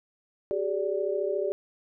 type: tone cluster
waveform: sine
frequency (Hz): 381.7 / 415.6 / 582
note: G4 / G#4 / D5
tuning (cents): -46 / +1 / -16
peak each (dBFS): -30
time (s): 0.51-1.52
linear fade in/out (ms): 0
effects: none